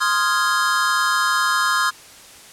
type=chord; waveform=square; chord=F minor seventh; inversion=second; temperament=equal; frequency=1046.5 / 1244.5 / 1396.9 / 1661.2 Hz; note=C6 / Eb6 / F6 / Ab6; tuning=0 / 0 / 0 / 0 cents; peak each=-23 dBFS; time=0-1.91 s; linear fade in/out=20 ms; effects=white hiss -43 dBFS RMS until 2.52 s + low-pass 10000 Hz 12 dB/octave